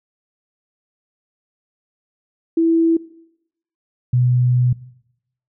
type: tone pair in turn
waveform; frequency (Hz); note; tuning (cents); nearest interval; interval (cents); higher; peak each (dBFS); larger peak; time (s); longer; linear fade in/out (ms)
sine; 329.6 / 124.21; E4 / B2; 0 / +10; octave + perfect fourth; 1690; first; -12; neither; 2.57-2.97 / 4.13-4.73; second; 5
effects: noise-tail reverb RT60 0.8 s tail -20 dB re dry